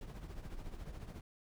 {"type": "noise with tremolo", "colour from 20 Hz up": "brown", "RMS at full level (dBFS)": -43, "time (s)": [0.01, 1.21], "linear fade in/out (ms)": 2, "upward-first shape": "triangle", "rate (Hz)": 14, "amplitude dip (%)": 70, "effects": []}